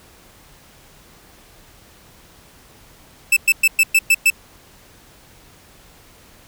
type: tone bursts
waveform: 45% pulse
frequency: 2636 Hz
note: E7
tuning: 1 cent flat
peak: -10 dBFS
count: 7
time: 3.32-4.302 s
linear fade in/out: 5 ms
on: 46 ms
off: 110 ms
effects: pink hiss -48 dBFS RMS until 6.47 s

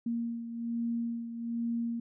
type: beating tone pair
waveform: sine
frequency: 233.1 / 234.3 Hz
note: A#3 / A#3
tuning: 0 / +9 cents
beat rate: 1.2 Hz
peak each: -32 / -39 dBFS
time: 0.06-2 s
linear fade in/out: 5 ms
effects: none

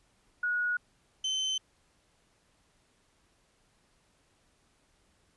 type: tone pair in turn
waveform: sine / 35% pulse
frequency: 1455 / 3072 Hz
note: F#6 / G7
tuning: -29 / -36 cents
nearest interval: octave + minor second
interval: 1293 cents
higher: second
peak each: -27 dBFS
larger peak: neither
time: 0.43-0.77 / 1.24-1.58 s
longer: neither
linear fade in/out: 5 ms
effects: pink hiss -69 dBFS RMS until 5.36 s + resampled to 24000 Hz

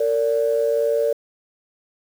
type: tone pair together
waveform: sine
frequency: 456.2 / 578 Hz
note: A#4 / D5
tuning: -37 / -28 cents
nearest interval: major third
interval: 409 cents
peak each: -19 dBFS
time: 0-1.13 s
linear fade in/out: 5 ms
effects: tanh soft clip ceiling -9 dBFS + 7-bit

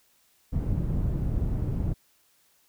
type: low-pass noise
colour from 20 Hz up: white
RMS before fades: -27 dBFS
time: 0.52-1.94 s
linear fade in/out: 20 ms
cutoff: 120 Hz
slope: 12 dB/octave
effects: white hiss -65 dBFS RMS until 2.68 s

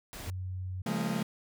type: noise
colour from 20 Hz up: pink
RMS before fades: -43 dBFS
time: 0.13-0.3 s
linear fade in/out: 0 ms
type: tone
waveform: sine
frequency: 92.5 Hz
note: F#2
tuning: in tune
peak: -34 dBFS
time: 0.27-0.82 s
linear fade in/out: 5 ms
type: chord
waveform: 40% pulse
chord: Bb minor seventh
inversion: first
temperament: equal with one note detuned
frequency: 138.59 / 174.61 / 207.7 / 227.5 Hz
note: Db3 / F3 / Ab3 / Bb3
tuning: 0 / 0 / 0 / -42 cents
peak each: -38 / -34 / -34 / -34 dBFS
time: 0.86-1.23 s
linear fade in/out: 5 ms
effects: none

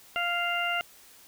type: harmonic tone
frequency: 697 Hz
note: F5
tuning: 4 cents flat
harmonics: 1 / 2 / 3 / 4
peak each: -32 / -31 / -33 / -31 dBFS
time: 0.16-0.81 s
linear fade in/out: 0 ms
effects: white hiss -54 dBFS RMS until 1.27 s

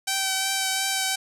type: tone with vibrato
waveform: 5% pulse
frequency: 771 Hz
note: G5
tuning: 29 cents flat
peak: -11 dBFS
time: 0.07-1.16 s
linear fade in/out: 10 ms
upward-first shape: triangle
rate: 2.8 Hz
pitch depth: 17 cents each way
effects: none

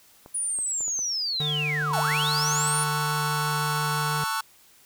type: clicks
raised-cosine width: 1 ms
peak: -30 dBFS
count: 11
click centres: 0.261 / 0.588 / 0.807 / 0.881 / 0.991 / 1.419 / 1.82 / 1.91 / 1.985 / 2.118 / 2.237 s
type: linear two-way sweep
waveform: sine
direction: down then up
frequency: 9830 to 620 to 9830 Hz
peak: -25 dBFS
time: 0.34-2.84 s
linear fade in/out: 10 ms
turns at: 1.99 s
type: tone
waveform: square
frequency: 149.5 Hz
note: D3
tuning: 31 cents sharp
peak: -29 dBFS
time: 1.4-4.24 s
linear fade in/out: 2 ms
type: chord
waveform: 45% pulse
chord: F# minor seventh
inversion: first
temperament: just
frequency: 888 / 1110 / 1332 / 1480 Hz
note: A5 / C#6 / E6 / F#6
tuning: +16 / +2 / +18 / 0 cents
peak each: -31 / -31 / -32 / -32 dBFS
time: 1.93-4.41 s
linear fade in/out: 5 ms
effects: white hiss -56 dBFS RMS until 4.85 s

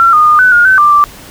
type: tone with pitch steps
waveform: sine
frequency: 1360 / 1225 / 1218 / 1502 / 1427 / 1528 / 1184 / 1173 Hz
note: F6 / D#6 / D#6 / F#6 / F6 / G6 / D6 / D6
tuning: -46 / -27 / -37 / +26 / +37 / -45 / +14 / -2 cents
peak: -3 dBFS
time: 0-1.04 s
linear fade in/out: 0 ms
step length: 130 ms
effects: pink hiss -33 dBFS RMS until 1.3 s

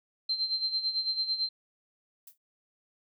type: tone with tremolo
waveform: sine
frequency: 4129 Hz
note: C8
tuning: 24 cents flat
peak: -25 dBFS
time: 0.29-1.49 s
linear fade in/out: 5 ms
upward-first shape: sine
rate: 9 Hz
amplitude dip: 70%
type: noise with exponential decay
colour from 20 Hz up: violet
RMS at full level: -43 dBFS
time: 2.27-2.38 s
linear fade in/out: 5 ms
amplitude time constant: 22 ms
effects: none

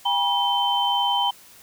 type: tone cluster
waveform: sine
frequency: 804 / 966 / 3089 Hz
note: G5 / B5 / G7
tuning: +44 / -39 / -26 cents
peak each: -24 / -23 / -23 dBFS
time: 0.05-1.31 s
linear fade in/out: 10 ms
effects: white hiss -49 dBFS RMS until 1.62 s

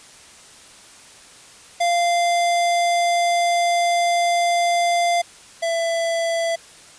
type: tone pair in turn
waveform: square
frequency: 693 / 668 Hz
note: F5 / E5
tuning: -14 / +23 cents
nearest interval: minor second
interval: 63 cents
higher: first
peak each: -17 / -20 dBFS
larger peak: first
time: 1.8-5.22 / 5.62-6.56 s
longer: first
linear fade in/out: 10 ms
effects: white hiss -45 dBFS RMS until 6.98 s + resampled to 22050 Hz

